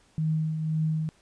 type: tone with tremolo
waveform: sine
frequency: 157.3 Hz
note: D#3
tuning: 19 cents sharp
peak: -22 dBFS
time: 0.18-1.09 s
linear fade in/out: 0 ms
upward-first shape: triangle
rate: 1.9 Hz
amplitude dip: 50%
effects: pink hiss -62 dBFS RMS until 1.21 s + resampled to 22050 Hz